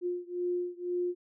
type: beating tone pair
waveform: sine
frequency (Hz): 354.2 / 356.2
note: F4 / F4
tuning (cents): +24 / +34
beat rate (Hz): 2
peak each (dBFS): -33 / -34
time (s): 0.01-1.15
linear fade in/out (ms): 50
effects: none